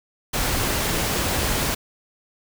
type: noise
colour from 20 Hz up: pink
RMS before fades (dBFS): -23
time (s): 0.33-1.75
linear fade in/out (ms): 10
effects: none